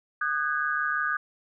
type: tone cluster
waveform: sine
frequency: 1229 / 1496 / 1642 Hz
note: D#6 / F#6 / G#6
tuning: -22 / +19 / -20 cents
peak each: -29 dBFS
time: 0.21-1.17 s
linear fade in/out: 5 ms
effects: none